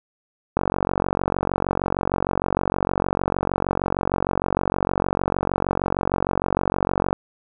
click train, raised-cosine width 1 ms, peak -6 dBFS, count 306, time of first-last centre 0.57-7.129 s, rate 46.5 Hz, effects none

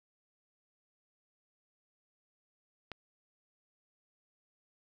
click, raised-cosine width 0.3 ms, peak -25 dBFS, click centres 2.917 s, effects none

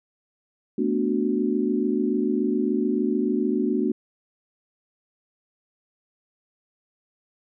sine chord, B minor seventh, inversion third, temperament equal, 220 / 246.9 / 293.7 / 370 Hz, A3 / B3 / D4 / F#4, 0 / 0 / 0 / 0 cents, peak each -26 dBFS, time 0.78-3.92 s, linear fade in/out 5 ms, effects none

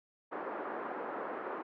pink band-pass noise, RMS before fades -40 dBFS, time 0.31-1.63 s, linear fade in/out 20 ms, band 310 to 1500 Hz, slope 24 dB/octave, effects none

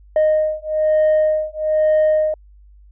sine beating tone pair, 618 / 619.1 Hz, D#5 / D#5, -12 / -9 cents, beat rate 1.1 Hz, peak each -15 dBFS, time 0.16-2.34 s, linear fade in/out 2 ms, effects tanh soft clip ceiling -10 dBFS + added 50 Hz sine -43 dBFS peak until 2.91 s

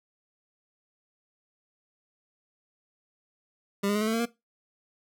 25% pulse tone with pitch steps, 199.7 / 205.2 / 210.8 / 216.6 / 222.6 / 228.7 / 235 Hz, G3 / G#3 / G#3 / A3 / A3 / A#3 / A#3, +32 / -21 / +26 / -27 / +20 / -33 / +14 cents, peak -21 dBFS, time 3.83-4.257 s, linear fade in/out 10 ms, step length 61 ms, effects noise-tail reverb RT60 0.2 s tail -18 dB re dry

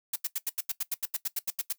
blue noise bursts, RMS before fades -30 dBFS, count 15, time 0.13-1.727 s, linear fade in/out 5 ms, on 29 ms, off 83 ms, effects noise-tail reverb RT60 0.1 s tail -17 dB re dry

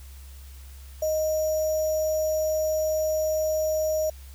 sine tone with sample-and-hold, 622.3 Hz, D#5, in tune, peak -22 dBFS, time 1.02-4.1 s, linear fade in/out 5 ms, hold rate 6300 Hz, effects added 67 Hz sine -41 dBFS peak until 4.34 s + white hiss -53 dBFS RMS until 4.34 s

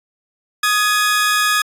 sawtooth tone pair together, 1242.9 / 1683 Hz, D#6 / G#6, -2 / +23 cents, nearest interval perfect fourth, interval 525 cents, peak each -13 dBFS, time 0.63-1.62 s, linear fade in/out 5 ms, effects resampled to 32000 Hz

